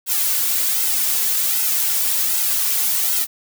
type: noise with flanger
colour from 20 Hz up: blue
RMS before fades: -19 dBFS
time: 0.06-3.27 s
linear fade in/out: 50 ms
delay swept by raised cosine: 1.7 to 3.3 ms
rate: 1.3 Hz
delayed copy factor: -0.85
effects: none